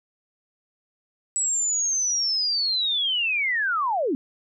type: linear sweep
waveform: sine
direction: down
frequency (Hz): 7890 to 239.4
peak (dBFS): -21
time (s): 1.36-4.15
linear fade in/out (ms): 0
effects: none